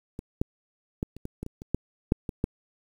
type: clicks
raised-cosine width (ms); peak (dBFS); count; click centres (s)
3; -22 / -11 / -15 / -29 / -21 / -21 / -23 / -26 / -11 / -7 / -18 / -11; 12; 0.191 / 0.415 / 1.029 / 1.166 / 1.254 / 1.43 / 1.464 / 1.619 / 1.746 / 2.121 / 2.292 / 2.441
effects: 8-bit